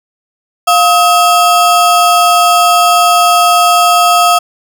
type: ring-modulated tone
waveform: square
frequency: 987.8 Hz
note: B5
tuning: in tune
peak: -3 dBFS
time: 0.67-4.39 s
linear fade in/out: 10 ms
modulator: 285 Hz
effects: none